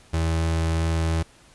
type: tone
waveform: 35% pulse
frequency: 81.6 Hz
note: E2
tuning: 17 cents flat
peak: -19 dBFS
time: 0.13-1.23 s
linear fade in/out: 10 ms
effects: pink hiss -53 dBFS RMS until 1.54 s + resampled to 24000 Hz